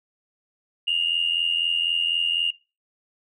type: tone pair together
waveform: sine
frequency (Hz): 2798 / 2882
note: F7 / F#7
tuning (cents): +3 / -46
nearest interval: minor second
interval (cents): 51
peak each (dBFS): -22 / -22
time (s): 0.87-2.51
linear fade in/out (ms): 10
effects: noise-tail reverb RT60 0.3 s tail -22 dB re dry + tanh soft clip ceiling -13 dBFS